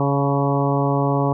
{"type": "harmonic tone with a mistuned harmonic", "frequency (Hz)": 139.9, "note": "C#3", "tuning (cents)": 16, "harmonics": [1, 2, 3, 4, 5, 6, 7, 8], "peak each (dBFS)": [-20, -23, -25, -26, -27, -28, -28, -29], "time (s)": [0, 1.33], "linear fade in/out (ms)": 2, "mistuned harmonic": 6, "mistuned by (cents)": 34, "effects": []}